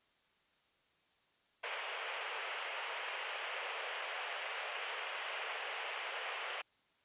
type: band-pass noise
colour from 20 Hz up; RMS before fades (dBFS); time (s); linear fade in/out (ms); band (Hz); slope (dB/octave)
white; -42; 1.63-6.62; 10; 440 to 3100; 48
effects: white hiss -73 dBFS RMS until 7.04 s + resampled to 8000 Hz